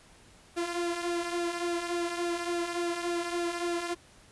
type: tone with flanger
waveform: sawtooth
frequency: 345.4 Hz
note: F4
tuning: 19 cents flat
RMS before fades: -32 dBFS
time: 0.56-3.95 s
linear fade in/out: 20 ms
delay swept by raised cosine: 0.91 to 3.21 ms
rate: 3.5 Hz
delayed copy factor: -0.55
effects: pink hiss -57 dBFS RMS until 4.31 s + resampled to 24000 Hz